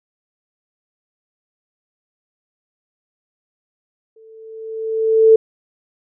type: tone with exponential growth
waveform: sine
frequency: 443.6 Hz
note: A4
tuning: 14 cents sharp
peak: -4 dBFS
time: 4.16-5.36 s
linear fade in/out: 5 ms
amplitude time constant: 260 ms
effects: none